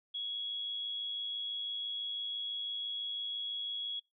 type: tone with amplitude modulation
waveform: sine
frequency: 3338 Hz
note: G#7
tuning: 8 cents sharp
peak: -34 dBFS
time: 0.14-4 s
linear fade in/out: 10 ms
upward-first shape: sine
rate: 106 Hz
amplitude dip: 35%
effects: noise-tail reverb RT60 0.2 s tail -24 dB re dry